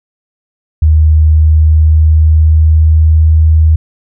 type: tone with pitch glide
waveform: sine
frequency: 77.7 to 78.97 Hz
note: D#2 to D#2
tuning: -2 to +26 cents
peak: -3 dBFS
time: 0.82-3.76 s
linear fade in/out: 5 ms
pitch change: +28 cents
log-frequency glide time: 1.16-3.24 s
effects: none